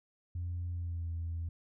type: tone with pitch glide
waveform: sine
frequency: 87.31 to 83.51 Hz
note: F2 to E2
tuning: 0 to +23 cents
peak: -33 dBFS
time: 0.35-1.49 s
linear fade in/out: 5 ms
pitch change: -77 cents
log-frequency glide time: 0.71-1.1 s
effects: tanh soft clip ceiling -31 dBFS